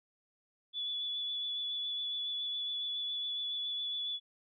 sine tone with vibrato, 3436 Hz, A7, 42 cents flat, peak -34 dBFS, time 0.73-4.2 s, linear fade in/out 50 ms, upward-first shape triangle, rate 7.2 Hz, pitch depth 17 cents each way, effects none

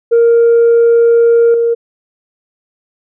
sine tone with level steps, 466.2 Hz, A#4, in tune, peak -3 / -8 dBFS, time 0.11-1.75 s, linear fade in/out 20 ms, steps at 1.54 s, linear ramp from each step 2 ms, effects tanh soft clip ceiling -3 dBFS

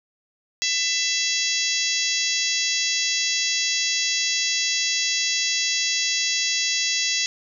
harmonic tone, 667 Hz, E5, 20 cents sharp, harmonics 3 / 4 / 5 / 6 / 7 / 8 / 9 / 10, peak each -29 / -29 / -29 / -29 / -29 / -29 / -29 / -29 dBFS, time 0.62-7.26 s, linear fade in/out 0 ms, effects none

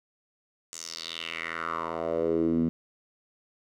10% pulse tone with band-pass filter sweep, 82.6 Hz, E2, 4 cents sharp, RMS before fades -30 dBFS, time 0.73-2.69 s, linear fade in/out 0 ms, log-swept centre 7300 to 210 Hz, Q 3.7, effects none

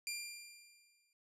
15% pulse tone with exponential decay, 2388 Hz, D7, 28 cents sharp, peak -31 dBFS, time 0.07-1.13 s, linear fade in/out 1 ms, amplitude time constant 230 ms, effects noise-tail reverb RT60 0.1 s tail -25 dB re dry + resampled to 32000 Hz

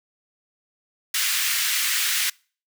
pink high-pass noise, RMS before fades -23 dBFS, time 1.14-2.3 s, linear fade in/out 5 ms, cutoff 1700 Hz, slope 24 dB/octave, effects noise-tail reverb RT60 0.4 s tail -26 dB re dry

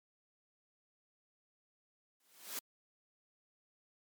white noise with exponential growth, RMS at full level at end -38 dBFS, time 2.2-2.59 s, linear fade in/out 2 ms, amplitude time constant 83 ms, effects high-pass 200 Hz 12 dB/octave + MP3 96 kbps

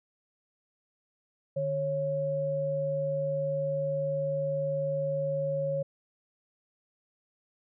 sine tone pair together, 150 / 550.2 Hz, D3 / C#5, +37 / -13 cents, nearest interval octave + minor seventh, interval 2250 cents, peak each -34 / -28 dBFS, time 1.56-5.83 s, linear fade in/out 10 ms, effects none

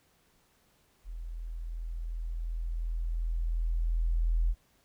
sine tone with level ramp, 41.39 Hz, E1, 8 cents sharp, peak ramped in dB -37 to -23 dBFS, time 1.04-4.55 s, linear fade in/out 50 ms, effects pink hiss -68 dBFS RMS until 4.84 s

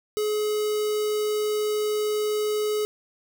square tone with notch filter, 423.7 Hz, G#4, 35 cents sharp, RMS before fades -25 dBFS, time 0.17-2.85 s, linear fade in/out 0 ms, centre 1700 Hz, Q 0.98, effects none

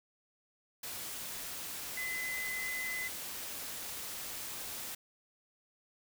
sine tone in noise, 2026 Hz, B6, 44 cents sharp, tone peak -36 dBFS, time 1.97-3.08 s, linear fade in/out 5 ms, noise white, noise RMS -42 dBFS, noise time 0.83-4.95 s, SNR +3 dB, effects none

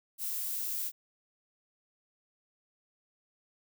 violet noise, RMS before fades -35 dBFS, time 0.18-0.92 s, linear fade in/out 50 ms, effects none

